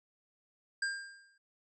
square tone with exponential decay, 1601 Hz, G6, 36 cents sharp, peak -30 dBFS, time 0.82-1.38 s, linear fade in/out 5 ms, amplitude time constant 120 ms, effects resampled to 22050 Hz

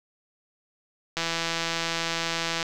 click train, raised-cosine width 0.2 ms, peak -10 dBFS, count 243, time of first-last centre 1.17-2.628 s, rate 166 Hz, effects none

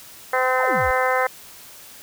harmonic tone, 256.9 Hz, C4, 32 cents flat, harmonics 2 / 3 / 4 / 5 / 6 / 7 / 8, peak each -22 / -24 / -25 / -26 / -27 / -27 / -28 dBFS, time 0.33-1.27 s, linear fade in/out 5 ms
sine exponential sweep, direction down, 1034 to 50.1 Hz, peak -27 dBFS, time 0.59-0.91 s, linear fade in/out 0 ms
effects white hiss -43 dBFS RMS until 2.02 s

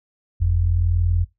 sine tone pair together, 46.73 / 87.31 Hz, F#1 / F2, +18 / 0 cents, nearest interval major seventh, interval 1082 cents, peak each -20 / -17 dBFS, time 0.4-1.25 s, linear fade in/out 20 ms, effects noise-tail reverb RT60 0.2 s tail -22 dB re dry

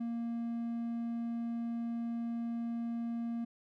triangle tone, 233.1 Hz, A#3, in tune, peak -32 dBFS, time 0-3.45 s, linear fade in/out 10 ms, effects none

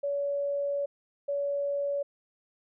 sine tone pair in turn, 567 / 567 Hz, C#5 / C#5, +39 / +39 cents, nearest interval unison, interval 0 cents, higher neither, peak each -27 dBFS, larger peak neither, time 0.03-0.86 / 1.28-2.03 s, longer first, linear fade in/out 10 ms, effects none

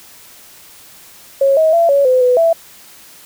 sine tone with pitch steps, 548 / 635 / 675 / 561 / 510 / 498.1 / 663 Hz, C#5 / D#5 / E5 / C#5 / C5 / B4 / E5, -20 / +35 / +41 / +21 / -44 / +15 / +10 cents, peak -8 dBFS, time 1.41-2.53 s, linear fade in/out 5 ms, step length 160 ms, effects white hiss -41 dBFS RMS until 3.25 s

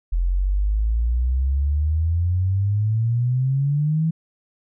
sine exponential sweep, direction up, 42.27 to 163.9 Hz, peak -17 dBFS, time 0.12-4.11 s, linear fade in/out 10 ms, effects none

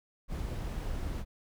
brown noise, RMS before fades -35 dBFS, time 0.28-1.25 s, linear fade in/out 50 ms, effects none

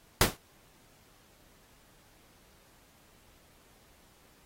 pink noise with exponential decay, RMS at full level -17 dBFS, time 0.21-0.37 s, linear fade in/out 2 ms, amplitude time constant 34 ms, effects pink hiss -62 dBFS RMS until 4.45 s + AAC 48 kbps

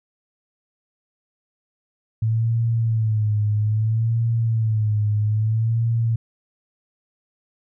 sine tone with vibrato, 110.2 Hz, A2, 3 cents sharp, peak -17 dBFS, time 2.22-6.16 s, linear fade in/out 5 ms, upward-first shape sine, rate 0.61 Hz, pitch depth 81 cents each way, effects none

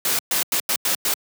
white noise bursts at uneven times, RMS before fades -21 dBFS, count 6, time 0.05-0.19 / 0.31-0.43 / 0.52-0.6 / 0.69-0.76 / 0.85-0.95 / 1.05-1.14 s, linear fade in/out 2 ms, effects high-pass 150 Hz 12 dB/octave

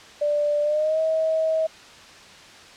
sine tone with pitch glide, 589 to 638.6 Hz, D5 to D#5, +5 to +45 cents, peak -19 dBFS, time 0.21-1.67 s, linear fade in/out 10 ms, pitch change +140 cents, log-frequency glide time 0.62-1 s, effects white hiss -45 dBFS RMS until 2.76 s + low-pass 5000 Hz 12 dB/octave

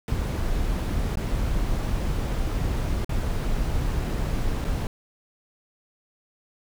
brown noise with dropouts, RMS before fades -25 dBFS, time 0.08-4.87 s, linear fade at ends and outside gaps 1 ms, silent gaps 1.156-1.172 / 3.046-3.093 / 4.644-4.648 s, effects none

